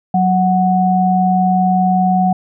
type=tone pair together; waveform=sine; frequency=185 / 740 Hz; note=F#3 / F#5; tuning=0 / 0 cents; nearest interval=2 octaves; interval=2400 cents; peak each=-13 dBFS; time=0.14-2.33 s; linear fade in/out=5 ms; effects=none